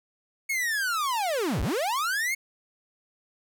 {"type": "linear two-way sweep", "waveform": "45% pulse", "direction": "down then up", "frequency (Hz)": [2217, 39, 2217], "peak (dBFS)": -25, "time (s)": [0.49, 2.35], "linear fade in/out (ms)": 10, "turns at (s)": 1.62, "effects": []}